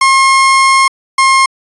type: tone pair in turn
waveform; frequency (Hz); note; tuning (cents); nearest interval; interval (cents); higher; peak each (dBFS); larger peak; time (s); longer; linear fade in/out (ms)
30% pulse; 1073 / 1069; C6 / C6; +43 / +37; unison; 6; first; -3; neither; 0.01-0.88 / 1.18-1.46; first; 5
effects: resampled to 24000 Hz